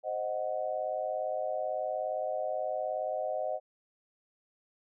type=chord; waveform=sine; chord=C diminished; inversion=none; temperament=equal; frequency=523.3 / 622.3 / 740 Hz; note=C5 / Eb5 / Gb5; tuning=0 / 0 / 0 cents; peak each=-37 / -33 / -36 dBFS; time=0.03-3.6 s; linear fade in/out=50 ms; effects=none